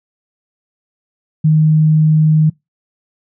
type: tone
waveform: sine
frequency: 155.5 Hz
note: D#3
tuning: 1 cent flat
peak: -7 dBFS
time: 1.44-2.5 s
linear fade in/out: 10 ms
effects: noise-tail reverb RT60 0.2 s tail -25 dB re dry